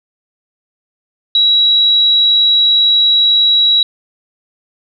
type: tone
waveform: sine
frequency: 3883 Hz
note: B7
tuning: 30 cents flat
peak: -7 dBFS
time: 1.35-3.83 s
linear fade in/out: 2 ms
effects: none